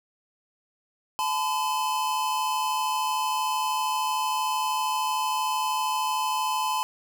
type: tone pair together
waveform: square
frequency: 863 / 1016 Hz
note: A5 / B5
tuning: -34 / +49 cents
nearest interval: minor third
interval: 283 cents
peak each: -29 / -27 dBFS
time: 1.19-6.83 s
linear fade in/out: 0 ms
effects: none